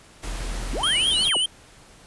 pink noise, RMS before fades -35 dBFS, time 0.22-1.3 s, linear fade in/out 20 ms
triangle tone, 41 Hz, E1, 9 cents flat, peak -26 dBFS, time 0.23-0.85 s, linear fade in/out 50 ms
sine linear two-way sweep, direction up then down, 185 to 4512 to 185 Hz, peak -26 dBFS, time 0.73-1.37 s, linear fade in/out 2 ms, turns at 1.23 s
square tone with vibrato, 3067 Hz, G7, 38 cents flat, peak -20 dBFS, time 0.83-1.46 s, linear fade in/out 5 ms, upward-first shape triangle, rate 5 Hz, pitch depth 120 cents each way
effects pink hiss -50 dBFS RMS until 2.06 s + resampled to 24000 Hz

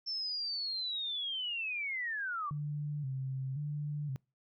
sine linear sweep, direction down, 5380 to 1108.7 Hz, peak -34 dBFS, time 0.06-2.51 s, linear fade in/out 20 ms
sine tone with vibrato, 140 Hz, C#3, 18 cents sharp, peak -34 dBFS, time 2.51-4.16 s, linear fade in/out 0 ms, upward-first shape square, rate 0.95 Hz, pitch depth 92 cents each way
effects noise-tail reverb RT60 0.3 s tail -26 dB re dry

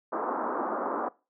white band-pass noise, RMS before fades -31 dBFS, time 0.12-1.09 s, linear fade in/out 10 ms, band 230 to 1300 Hz, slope 48 dB/octave, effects noise-tail reverb RT60 0.3 s tail -22 dB re dry

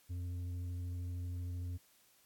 sine tone with tanh clipping, 88.7 Hz, F2, 27 cents sharp, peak -39 dBFS, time 0.09-1.78 s, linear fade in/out 20 ms, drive 6 dB, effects white hiss -68 dBFS RMS until 2.25 s + AAC 64 kbps

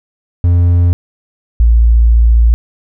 triangle / sine tone pair in turn, 87.2 / 57.31 Hz, F2 / A#1, -2 / -29 cents, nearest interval perfect fifth, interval 727 cents, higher first, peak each -4 dBFS, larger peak neither, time 0.44-0.93 / 1.6-2.54 s, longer second, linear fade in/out 0 ms, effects none

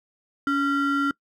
triangle ring-modulated tone, 830.6 Hz, G#5, in tune, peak -15 dBFS, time 0.47-1.11 s, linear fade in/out 2 ms, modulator 548 Hz, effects noise-tail reverb RT60 0.1 s tail -24 dB re dry

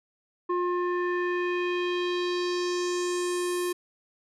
square tone with low-pass filter sweep, 355.4 Hz, F4, 30 cents sharp, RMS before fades -28 dBFS, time 0.49-3.73 s, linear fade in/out 10 ms, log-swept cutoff 1100 to 12000 Hz, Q 2.4, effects none

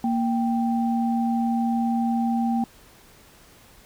sine tone pair together, 233.1 / 784.1 Hz, A#3 / G5, 0 / 0 cents, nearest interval octave + major sixth, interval 2100 cents, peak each -21 / -27 dBFS, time 0.04-2.64 s, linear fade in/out 2 ms, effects pink hiss -52 dBFS RMS until 3.85 s

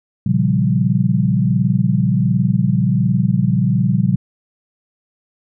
sine chord, G half-diminished seventh, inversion first, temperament equal with one note detuned, 118.51 / 138.59 / 174.61 / 196 Hz, Bb2 / Db3 / F3 / G3, +29 / 0 / 0 / 0 cents, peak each -18 dBFS, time 0.26-4.16 s, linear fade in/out 5 ms, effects none

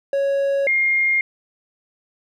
triangle / sine tone pair in turn, 554.4 / 2126 Hz, C#5 / C7, 0 / +27 cents, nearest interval octave + major seventh, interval 2327 cents, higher second, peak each -15 dBFS, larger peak neither, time 0.13-0.67 / 0.67-1.21 s, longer neither, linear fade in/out 2 ms, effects none

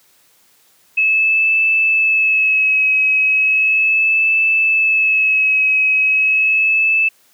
sine tone with vibrato, 2590 Hz, E7, 31 cents flat, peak -11 dBFS, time 0.97-7.09 s, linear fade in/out 10 ms, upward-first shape sine, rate 0.36 Hz, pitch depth 27 cents each way, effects white hiss -54 dBFS RMS until 7.33 s + high-pass 100 Hz 12 dB/octave

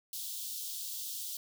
white high-pass noise, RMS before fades -40 dBFS, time 0.13-1.37 s, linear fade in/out 2 ms, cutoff 3200 Hz, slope 48 dB/octave, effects none

